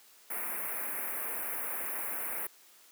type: band-stop noise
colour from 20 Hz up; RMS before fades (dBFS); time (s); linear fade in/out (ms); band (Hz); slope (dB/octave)
white; -36; 0.3-2.47; 5; 2400 to 10000; 48
effects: white hiss -59 dBFS RMS until 2.91 s + high-pass 300 Hz 12 dB/octave